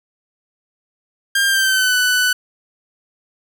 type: tone with pitch glide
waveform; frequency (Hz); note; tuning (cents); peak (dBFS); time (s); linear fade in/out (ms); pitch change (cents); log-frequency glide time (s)
sawtooth; 1601 to 1493.8; G6 to F#6; +36 to +16; -10; 1.35-2.33; 5; -120; 1.46-1.94
effects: none